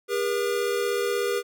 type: tone pair together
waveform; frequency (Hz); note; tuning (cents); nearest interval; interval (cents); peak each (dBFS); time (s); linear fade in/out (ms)
square; 403.6 / 480; G#4 / B4; -49 / -49; minor third; 300; -27; 0.08-1.43; 50
effects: none